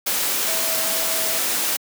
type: tone in noise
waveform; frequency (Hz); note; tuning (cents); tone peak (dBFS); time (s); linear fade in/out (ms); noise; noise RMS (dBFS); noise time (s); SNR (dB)
sine; 650; E5; -24; -31; 0.48-1.39; 10; white; -22; 0.06-1.77; -12
effects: high-pass 200 Hz 12 dB/octave

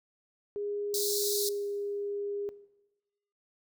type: tone with pitch glide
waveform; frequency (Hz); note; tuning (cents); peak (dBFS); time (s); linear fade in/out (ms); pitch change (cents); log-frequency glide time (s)
sine; 410 to 406; G#4 to G#4; -22 to -39; -32; 0.56-2.49; 0; -17; 1.12-1.67
type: high-pass noise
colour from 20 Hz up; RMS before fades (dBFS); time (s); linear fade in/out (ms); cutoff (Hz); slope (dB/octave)
pink; -32; 0.94-1.49; 2; 3800; 96
effects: noise-tail reverb RT60 1.0 s tail -18 dB re dry

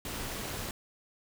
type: noise with amplitude modulation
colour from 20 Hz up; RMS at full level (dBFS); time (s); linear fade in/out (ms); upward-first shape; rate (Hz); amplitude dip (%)
pink; -35; 0.05-0.71; 2; sine; 250; 60
effects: none

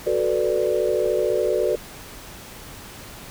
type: chord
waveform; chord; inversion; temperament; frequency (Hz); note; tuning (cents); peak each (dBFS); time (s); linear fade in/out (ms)
sine; B minor seventh; second; equal; 370 / 440 / 493.9 / 587.3; F#4 / A4 / B4 / D5; 0 / 0 / 0 / 0; -24; 0.06-1.76; 10
effects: pink hiss -40 dBFS RMS until 3.3 s

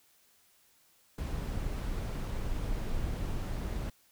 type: noise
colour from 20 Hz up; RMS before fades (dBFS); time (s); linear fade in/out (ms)
brown; -34; 1.18-3.9; 5
effects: white hiss -66 dBFS RMS until 4.11 s

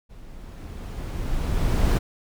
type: noise with level ramp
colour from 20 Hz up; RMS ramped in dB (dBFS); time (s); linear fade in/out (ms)
brown; -44 to -17; 0.09-1.99; 20
effects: none

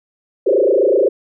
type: tone with frequency modulation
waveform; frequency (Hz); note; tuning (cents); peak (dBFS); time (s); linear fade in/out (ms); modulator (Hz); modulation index
sine; 460.8; A#4; -20; -10; 0.46-1.09; 10; 27.9; 3.6
effects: none

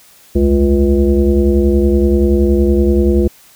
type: tone with frequency modulation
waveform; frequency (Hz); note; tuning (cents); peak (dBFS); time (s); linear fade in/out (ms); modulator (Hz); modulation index
sine; 207.7; G#3; 0; -8; 0.35-3.28; 10; 142; 1.6
effects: white hiss -45 dBFS RMS until 3.55 s

